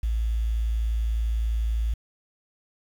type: tone with quantisation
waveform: sine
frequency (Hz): 55.8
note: A1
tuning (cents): +25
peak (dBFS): -22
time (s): 0.03-1.94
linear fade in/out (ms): 5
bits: 8
effects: none